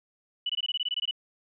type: tone bursts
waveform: sine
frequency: 2960 Hz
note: F#7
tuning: in tune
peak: -26 dBFS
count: 12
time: 0.46-1.111 s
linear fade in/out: 5 ms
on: 35 ms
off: 21 ms
effects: none